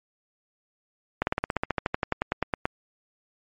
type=slowing click train; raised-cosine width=0.5 ms; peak=-9 dBFS; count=19; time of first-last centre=1.22-2.655 s; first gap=51 ms; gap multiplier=1.05; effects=MP3 48 kbps